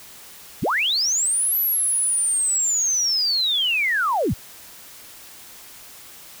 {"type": "linear two-way sweep", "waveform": "sine", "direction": "up then down", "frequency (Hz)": [45, 12000, 45], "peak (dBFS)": -18, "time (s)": [0.62, 4.34], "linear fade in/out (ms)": 10, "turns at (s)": 1.58, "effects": ["white hiss -43 dBFS RMS until 6.4 s"]}